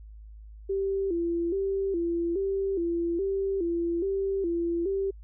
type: tone with vibrato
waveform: sine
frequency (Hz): 364.2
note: F#4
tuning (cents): -27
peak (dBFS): -25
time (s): 0.69-5.11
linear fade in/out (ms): 10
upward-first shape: square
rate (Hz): 1.2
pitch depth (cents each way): 120
effects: added 53 Hz sine -43 dBFS peak until 5.23 s